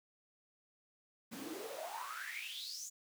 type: noise with high-pass filter sweep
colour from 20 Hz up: pink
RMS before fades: -45 dBFS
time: 1.31-2.9 s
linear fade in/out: 20 ms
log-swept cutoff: 210 to 7100 Hz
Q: 9.1
effects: none